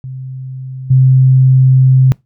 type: tone with level steps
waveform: sine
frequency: 130.7 Hz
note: C3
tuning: 1 cent flat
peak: -22 / -4 dBFS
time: 0.04-2.12 s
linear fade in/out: 0 ms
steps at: 0.9 s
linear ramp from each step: 10 ms
effects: noise-tail reverb RT60 0.2 s tail -24 dB re dry